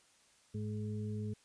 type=harmonic tone; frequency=105.9 Hz; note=G#2; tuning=34 cents sharp; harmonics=1 / 2 / 4; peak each=-38 / -41 / -47 dBFS; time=0.54-1.34 s; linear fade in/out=10 ms; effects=white hiss -67 dBFS RMS until 1.44 s + resampled to 22050 Hz